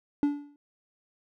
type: tone with exponential decay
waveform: triangle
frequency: 289 Hz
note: D4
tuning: 28 cents flat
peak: -17 dBFS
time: 0.23-0.56 s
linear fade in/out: 1 ms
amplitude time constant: 71 ms
effects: none